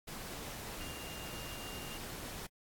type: tone in noise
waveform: sine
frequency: 2802 Hz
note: F7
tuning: 5 cents sharp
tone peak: -51 dBFS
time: 0.8-1.98 s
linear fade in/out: 10 ms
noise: pink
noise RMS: -45 dBFS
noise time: 0.07-2.47 s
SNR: -9 dB
effects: AAC 64 kbps